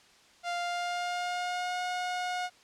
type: tone with pitch glide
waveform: sawtooth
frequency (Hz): 698.5 to 723.1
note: F5 to F#5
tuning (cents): 0 to -40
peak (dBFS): -27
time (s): 0.43-2.5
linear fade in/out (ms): 50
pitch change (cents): +60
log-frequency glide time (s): 0.58-1.81
effects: white hiss -59 dBFS RMS until 2.63 s + low-pass 6000 Hz 12 dB/octave